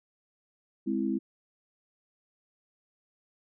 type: chord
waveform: sine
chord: Ab augmented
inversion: none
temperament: equal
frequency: 207.7 / 261.6 / 329.6 Hz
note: Ab3 / C4 / E4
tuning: 0 / 0 / 0 cents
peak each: -31 dBFS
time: 0.86-1.19 s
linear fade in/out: 20 ms
effects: none